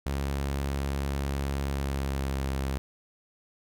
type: tone with pitch glide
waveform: sawtooth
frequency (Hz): 69.3 to 67.44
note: C#2 to C#2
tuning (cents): 0 to -47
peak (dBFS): -24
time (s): 0.06-2.78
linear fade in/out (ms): 0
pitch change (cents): -47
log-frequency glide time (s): 1.63-2.46
effects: none

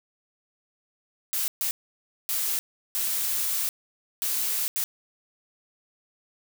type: noise bursts at uneven times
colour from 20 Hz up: blue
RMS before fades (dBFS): -27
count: 6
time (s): 1.33-1.48 / 1.61-1.71 / 2.29-2.59 / 2.95-3.69 / 4.22-4.68 / 4.76-4.84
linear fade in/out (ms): 0
effects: none

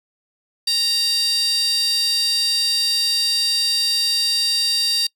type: tone with high-pass filter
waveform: 15% pulse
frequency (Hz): 931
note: A#5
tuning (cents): -2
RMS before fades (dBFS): -19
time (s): 0.67-5.07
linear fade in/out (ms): 5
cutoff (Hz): 4700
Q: 6.4
effects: noise-tail reverb RT60 0.1 s tail -25 dB re dry

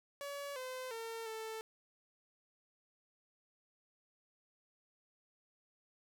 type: tone with pitch steps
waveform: sawtooth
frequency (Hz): 567 / 513 / 454.6 / 442.5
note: C#5 / C5 / A#4 / A4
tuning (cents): +39 / -34 / -43 / +10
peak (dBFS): -38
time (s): 0.21-1.61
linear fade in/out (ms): 0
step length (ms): 350
effects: none

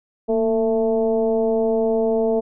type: tone with frequency modulation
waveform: sine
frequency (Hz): 447.8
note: A4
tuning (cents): +30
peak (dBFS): -16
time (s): 0.28-2.41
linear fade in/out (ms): 20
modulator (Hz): 218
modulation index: 1
effects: none

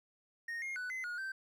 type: tone with pitch steps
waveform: triangle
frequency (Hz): 1855 / 2135 / 1488 / 2046 / 1442 / 1556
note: A#6 / C7 / F#6 / C7 / F#6 / G6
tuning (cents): -9 / +34 / +9 / -39 / -45 / -13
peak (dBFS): -36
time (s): 0.48-1.32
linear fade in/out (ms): 5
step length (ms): 140
effects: none

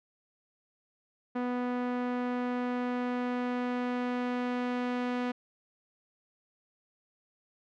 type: tone with low-pass filter sweep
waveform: sawtooth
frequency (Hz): 246.9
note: B3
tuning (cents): 0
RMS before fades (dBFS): -32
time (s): 1.35-5.32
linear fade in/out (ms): 10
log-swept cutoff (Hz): 1600 to 2700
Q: 0.79
effects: none

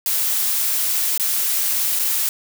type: noise with dropouts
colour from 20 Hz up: blue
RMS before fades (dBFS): -20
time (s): 0.06-2.29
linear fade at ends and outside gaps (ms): 1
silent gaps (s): 1.177-1.197 / 1.991-1.995
effects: none

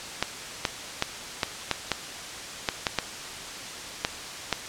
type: clicks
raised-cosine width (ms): 0.2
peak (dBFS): -5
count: 11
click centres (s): 0.226 / 0.652 / 1.024 / 1.432 / 1.713 / 1.917 / 2.688 / 2.868 / 2.987 / 4.049 / 4.527
effects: white hiss -37 dBFS RMS until 4.68 s + low-pass 7000 Hz 12 dB/octave

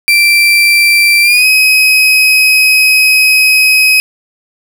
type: tone with pitch glide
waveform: 35% pulse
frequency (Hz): 2349 to 2532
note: D7 to D#7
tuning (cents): 0 to +30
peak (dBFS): -3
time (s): 0.08-4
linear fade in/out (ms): 0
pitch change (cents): +130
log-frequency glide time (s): 1.22-1.46
effects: none

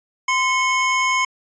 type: tone pair together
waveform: square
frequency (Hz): 1032.6 / 2188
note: C6 / C#7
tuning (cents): -23 / -23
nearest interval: octave + minor second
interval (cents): 1300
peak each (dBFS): -20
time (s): 0.28-1.25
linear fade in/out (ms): 5
effects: resampled to 16000 Hz

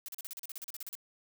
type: noise bursts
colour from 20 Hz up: blue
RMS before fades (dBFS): -42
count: 15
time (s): 0.06-0.952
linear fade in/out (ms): 0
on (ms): 24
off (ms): 38
effects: none

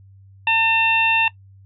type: harmonic tone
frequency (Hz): 900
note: A5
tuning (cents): +39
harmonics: 1 / 2 / 3 / 4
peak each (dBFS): -20 / -26 / -17 / -29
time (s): 0.47-1.28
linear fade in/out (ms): 2
effects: noise-tail reverb RT60 0.1 s tail -19 dB re dry + added 97 Hz sine -44 dBFS peak until 1.65 s

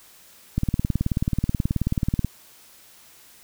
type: click train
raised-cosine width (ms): 5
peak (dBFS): -9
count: 32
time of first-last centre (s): 0.58-2.247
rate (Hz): 18.6
effects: white hiss -51 dBFS RMS until 3.43 s

